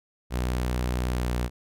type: tone with pitch glide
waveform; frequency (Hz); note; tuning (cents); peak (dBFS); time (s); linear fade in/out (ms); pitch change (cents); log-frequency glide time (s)
sawtooth; 61.74 to 60.85; B1 to B1; 0 to -25; -21; 0.3-1.5; 50; -25; 1.09-1.31
effects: none